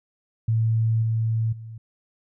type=tone with level steps; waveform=sine; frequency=112.5 Hz; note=A2; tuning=39 cents sharp; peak=-18 / -20 / -35 dBFS; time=0.48-1.78 s; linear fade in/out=5 ms; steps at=1.02 / 1.52 s; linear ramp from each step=10 ms; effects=none